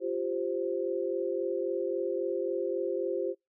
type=chord; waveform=sine; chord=F suspended second; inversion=none; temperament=just; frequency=349.2 / 392.9 / 523.8 Hz; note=F4 / G4 / C5; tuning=0 / +4 / +2 cents; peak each=-33 dBFS; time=0-3.35 s; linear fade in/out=50 ms; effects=noise-tail reverb RT60 0.2 s tail -26 dB re dry